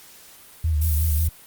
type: tone with vibrato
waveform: sine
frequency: 77.9 Hz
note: D#2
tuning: 3 cents sharp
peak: -18 dBFS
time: 0.64-1.29 s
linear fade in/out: 5 ms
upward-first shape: triangle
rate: 5.5 Hz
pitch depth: 100 cents each way
type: noise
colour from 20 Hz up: violet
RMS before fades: -29 dBFS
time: 0.81-1.28 s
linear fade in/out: 10 ms
effects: white hiss -47 dBFS RMS until 1.46 s + Opus 48 kbps